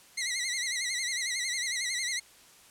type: tone with vibrato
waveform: 15% pulse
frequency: 2031 Hz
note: B6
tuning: 48 cents sharp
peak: -23 dBFS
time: 0.17-2.2 s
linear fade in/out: 10 ms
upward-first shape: sine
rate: 11 Hz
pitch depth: 100 cents each way
effects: white hiss -56 dBFS RMS until 2.7 s + low-pass 11000 Hz 12 dB/octave